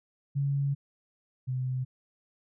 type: tone pair in turn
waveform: sine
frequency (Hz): 140 / 128.4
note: C#3 / C3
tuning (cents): +18 / -32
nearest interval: minor second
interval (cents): 150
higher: first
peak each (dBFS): -25 / -28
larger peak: first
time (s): 0.35-0.75 / 1.47-1.85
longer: first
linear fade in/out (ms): 20
effects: none